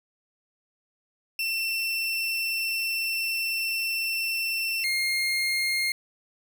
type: tone pair in turn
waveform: 30% pulse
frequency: 2691 / 2130 Hz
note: E7 / C7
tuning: +35 / +30 cents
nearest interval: major third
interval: 405 cents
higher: first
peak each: -23 / -21 dBFS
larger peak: second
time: 1.39-4.84 / 4.84-5.92 s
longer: first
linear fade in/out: 2 ms
effects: none